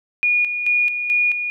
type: tone with tremolo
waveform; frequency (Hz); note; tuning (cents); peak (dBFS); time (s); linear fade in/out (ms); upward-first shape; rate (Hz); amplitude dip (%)
sine; 2443; D#7; -32; -14; 0.23-1.5; 0; square; 2.3; 55
effects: none